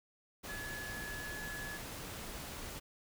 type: tone in noise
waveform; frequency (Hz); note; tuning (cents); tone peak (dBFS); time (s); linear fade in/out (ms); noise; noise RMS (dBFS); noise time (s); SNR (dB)
sine; 1701; G#6; +41; -43; 0.48-1.78; 20; pink; -45; 0.43-2.8; -1
effects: none